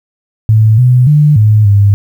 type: tone with pitch steps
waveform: sine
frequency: 109.4 / 125.3 / 149.1 / 107 / 101 Hz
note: A2 / B2 / D3 / A2 / G#2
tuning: -9 / +25 / +27 / -48 / -48 cents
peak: -3 dBFS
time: 0.49-1.94 s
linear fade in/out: 0 ms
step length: 290 ms
effects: 7-bit